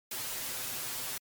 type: noise with comb filter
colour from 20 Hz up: white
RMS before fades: -37 dBFS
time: 0.11-1.18 s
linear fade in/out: 5 ms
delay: 7.9 ms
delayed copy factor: +0.85
effects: MP3 96 kbps